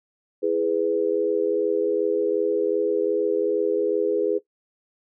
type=chord; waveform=sine; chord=E major; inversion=none; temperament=equal with one note detuned; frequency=329.6 / 415.3 / 497.9 Hz; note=E4 / G#4 / B4; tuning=0 / 0 / +14 cents; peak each=-27 / -22 / -24 dBFS; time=0.42-4.39 s; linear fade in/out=20 ms; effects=noise-tail reverb RT60 0.1 s tail -17 dB re dry